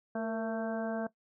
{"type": "harmonic tone with a mistuned harmonic", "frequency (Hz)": 223, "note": "A3", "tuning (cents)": 23, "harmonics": [1, 2, 3, 4, 5, 6, 7], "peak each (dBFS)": [-35, -39, -36, -46, -49, -51, -45], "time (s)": [0.15, 1.07], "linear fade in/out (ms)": 5, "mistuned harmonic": 2, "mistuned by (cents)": 53, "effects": ["noise-tail reverb RT60 0.1 s tail -18 dB re dry"]}